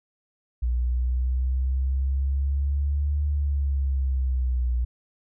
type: exponential two-way sweep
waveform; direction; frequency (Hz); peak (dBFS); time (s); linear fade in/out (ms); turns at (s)
sine; up then down; 60 to 73.42 to 60; -21; 0.62-4.85; 10; 3.25
effects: none

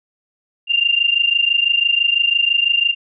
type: tone pair together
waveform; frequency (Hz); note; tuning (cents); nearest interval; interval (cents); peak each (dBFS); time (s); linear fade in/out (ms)
sine; 2779 / 2805; F7 / F7; -9 / +7; unison; 16; -16; 0.67-2.95; 50
effects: none

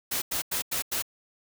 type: noise bursts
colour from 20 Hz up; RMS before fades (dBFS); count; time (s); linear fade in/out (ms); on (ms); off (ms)
white; -29; 5; 0.11-1.024; 10; 110; 91
effects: none

